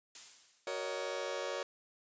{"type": "noise with exponential decay", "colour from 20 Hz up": "blue", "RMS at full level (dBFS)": -43, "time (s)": [0.15, 1.03], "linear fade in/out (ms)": 2, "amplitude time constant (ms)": 190}
{"type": "chord", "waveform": "sawtooth", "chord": "D# minor seventh", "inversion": "first", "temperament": "just", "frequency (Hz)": [373.4, 466.7, 560, 622.3], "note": ["F#4", "A#4", "C#5", "D#5"], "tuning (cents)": [16, 2, 18, 0], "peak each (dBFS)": [-40, -38, -35, -41], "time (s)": [0.67, 1.63], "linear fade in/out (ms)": 2}
{"effects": ["resampled to 16000 Hz"]}